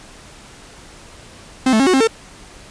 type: tone with pitch steps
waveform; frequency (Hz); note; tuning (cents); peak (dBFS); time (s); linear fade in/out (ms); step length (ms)
45% pulse; 260.3 / 218.9 / 271 / 368.5 / 266.4 / 450.9; C4 / A3 / C#4 / F#4 / C4 / A4; -9 / -9 / -39 / -7 / +31 / +42; -11; 1.66-2.074; 5; 69
effects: pink hiss -41 dBFS RMS until 2.7 s + resampled to 22050 Hz